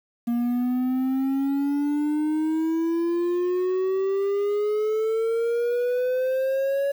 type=exponential sweep; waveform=triangle; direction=up; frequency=235.4 to 563 Hz; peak=-19 dBFS; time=0.27-6.92 s; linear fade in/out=10 ms; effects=8-bit